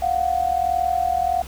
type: tone pair together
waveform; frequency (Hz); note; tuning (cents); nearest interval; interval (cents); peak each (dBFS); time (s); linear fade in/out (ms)
sine; 698.5 / 740; F5 / F#5; 0 / 0; minor second; 100; -21; 0.02-1.42; 5
effects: added 66 Hz sine -36 dBFS peak until 1.47 s + pink hiss -41 dBFS RMS until 1.47 s